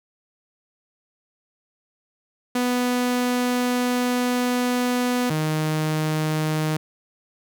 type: tone pair in turn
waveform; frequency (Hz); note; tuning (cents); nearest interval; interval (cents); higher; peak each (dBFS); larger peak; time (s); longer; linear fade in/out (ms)
sawtooth; 247.2 / 155.39; B3 / D#3; +2 / -2; minor sixth; 804; first; -16 / -17; first; 2.55-5.3 / 5.3-6.77; first; 5
effects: none